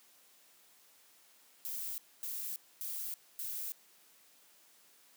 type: noise bursts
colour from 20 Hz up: violet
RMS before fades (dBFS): -40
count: 4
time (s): 1.65-3.72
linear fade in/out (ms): 0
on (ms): 330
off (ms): 250
effects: white hiss -64 dBFS RMS until 5.16 s + high-pass 200 Hz 12 dB/octave